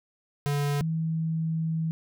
square / sine tone pair in turn, 143.9 / 161.52 Hz, D3 / E3, -35 / -35 cents, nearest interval major second, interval 200 cents, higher second, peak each -25 / -25 dBFS, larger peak neither, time 0.46-0.81 / 0.81-1.91 s, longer second, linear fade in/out 0 ms, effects none

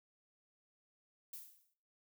violet noise with exponential decay, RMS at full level -45 dBFS, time 1.33-1.74 s, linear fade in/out 5 ms, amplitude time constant 88 ms, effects noise-tail reverb RT60 0.5 s tail -17 dB re dry

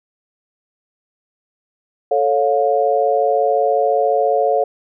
sine chord, A augmented, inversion none, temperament equal with one note detuned, 440 / 554.4 / 709 Hz, A4 / C#5 / E#5, 0 / 0 / +26 cents, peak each -18 / -17 / -17 dBFS, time 2.11-4.64 s, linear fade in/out 5 ms, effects none

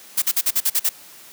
blue noise bursts, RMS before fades -18 dBFS, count 8, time 0.17-0.893 s, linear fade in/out 10 ms, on 51 ms, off 45 ms, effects white hiss -44 dBFS RMS until 1.32 s + high-pass 150 Hz 12 dB/octave

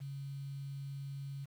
sine tone with quantisation, 138.59 Hz, C#3, in tune, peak -40 dBFS, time 0-1.46 s, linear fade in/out 20 ms, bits 10, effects none

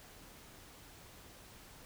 silence, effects pink hiss -56 dBFS RMS until 1.85 s

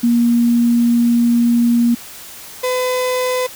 sine / 35% pulse tone pair in turn, 236.6 / 505.1 Hz, A#3 / B4, +26 / +39 cents, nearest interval octave + minor second, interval 1313 cents, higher second, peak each -10 / -14 dBFS, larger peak first, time 0.03-1.95 / 2.63-3.47 s, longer first, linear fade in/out 10 ms, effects white hiss -35 dBFS RMS until 3.55 s

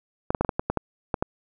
clicks, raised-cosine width 1 ms, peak -9 dBFS, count 10, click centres 0.305 / 0.348 / 0.41 / 0.448 / 0.492 / 0.595 / 0.7 / 0.773 / 1.142 / 1.225 s, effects none

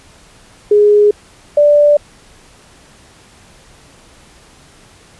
sine tone pair in turn, 415.3 / 587.3 Hz, G#4 / D5, 0 / 0 cents, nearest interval tritone, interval 600 cents, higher second, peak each -5 dBFS, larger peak neither, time 0.71-1.11 / 1.57-1.97 s, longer neither, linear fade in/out 5 ms, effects pink hiss -44 dBFS RMS until 5.19 s + resampled to 24000 Hz

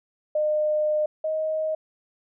sine tone pair in turn, 608 / 627.3 Hz, D#5 / D#5, -40 / +14 cents, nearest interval minor second, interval 54 cents, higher second, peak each -20 / -23 dBFS, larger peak first, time 0.35-1.06 / 1.24-1.75 s, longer first, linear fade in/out 5 ms, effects none

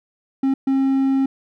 triangle tone bursts at uneven times, 269 Hz, C4, 48 cents sharp, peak -13 dBFS, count 2, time 0.43-0.54 / 0.67-1.26 s, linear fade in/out 5 ms, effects none

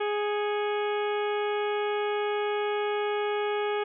harmonic tone with a mistuned harmonic, 415.3 Hz, G#4, in tune, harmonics 1 / 2 / 3 / 4 / 5 / 6 / 7 / 8, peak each -27 / -33 / -37 / -39 / -41 / -43 / -44 / -45 dBFS, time 0-3.84 s, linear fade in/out 10 ms, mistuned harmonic 5, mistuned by +91 cents, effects none

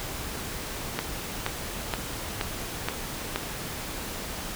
click train, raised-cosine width 0.3 ms, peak -10 dBFS, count 6, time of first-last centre 0.99-3.36 s, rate 2.11 Hz, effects pink hiss -35 dBFS RMS until 4.55 s

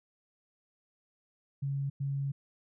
sine tone bursts at uneven times, 138.8 Hz, C#3, 3 cents sharp, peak -30 dBFS, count 2, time 1.62-1.9 / 2-2.32 s, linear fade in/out 10 ms, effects none

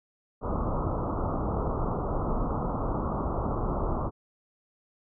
pink low-pass noise, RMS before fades -29 dBFS, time 0.41-4.11 s, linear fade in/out 50 ms, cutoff 1300 Hz, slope 96 dB/octave, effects none

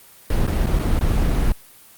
brown noise with dropouts, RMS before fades -18 dBFS, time 0.3-1.52 s, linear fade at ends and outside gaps 2 ms, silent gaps 0.468-0.476 / 0.661-0.667 / 0.79-0.794 / 0.992-1.01 s, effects white hiss -47 dBFS RMS until 1.97 s + Opus 32 kbps

